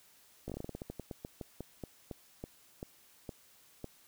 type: slowing click train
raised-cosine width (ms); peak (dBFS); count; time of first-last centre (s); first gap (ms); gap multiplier
2; -27; 22; 0.48-3.843; 17; 1.19
effects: white hiss -63 dBFS RMS until 4.07 s